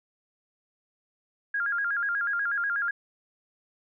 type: tone with vibrato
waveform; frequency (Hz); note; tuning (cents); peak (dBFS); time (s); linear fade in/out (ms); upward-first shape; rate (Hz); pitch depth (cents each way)
sine; 1516; F#6; +42; -25; 1.54-2.91; 5; square; 8.2; 140
effects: none